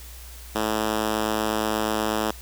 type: tone with high-pass filter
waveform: 5% pulse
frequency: 108.3 Hz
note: A2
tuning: 27 cents flat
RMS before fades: -25 dBFS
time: 0.55-2.31 s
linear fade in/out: 5 ms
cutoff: 230 Hz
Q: 1.3
effects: added 60 Hz sine -40 dBFS peak until 2.41 s + white hiss -45 dBFS RMS until 2.41 s